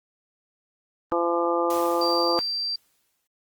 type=harmonic tone; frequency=170.9 Hz; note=F3; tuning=37 cents flat; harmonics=2 / 3 / 4 / 5 / 6 / 7; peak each=-26 / -25 / -31 / -29 / -33 / -28 dBFS; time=1.12-2.39 s; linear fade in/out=0 ms
type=noise with exponential decay; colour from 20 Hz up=white; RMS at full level=-36 dBFS; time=1.7-3.27 s; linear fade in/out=2 ms; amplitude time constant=340 ms
type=tone; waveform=sine; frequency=4699 Hz; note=D8; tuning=in tune; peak=-25 dBFS; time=2.01-2.76 s; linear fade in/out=5 ms
effects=Opus 24 kbps